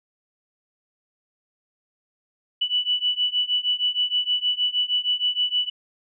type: beating tone pair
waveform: sine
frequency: 2960 / 2966.4 Hz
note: F#7 / F#7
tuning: 0 / +4 cents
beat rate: 6.4 Hz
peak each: -24 / -23 dBFS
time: 2.61-5.7 s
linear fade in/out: 10 ms
effects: none